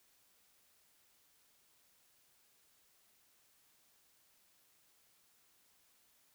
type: silence
effects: white hiss -71 dBFS RMS until 6.34 s